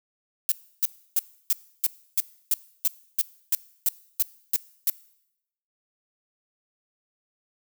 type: noise bursts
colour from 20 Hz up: violet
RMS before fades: -21 dBFS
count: 14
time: 0.49-4.898 s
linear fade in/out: 0 ms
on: 27 ms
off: 310 ms
effects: noise-tail reverb RT60 0.8 s tail -21 dB re dry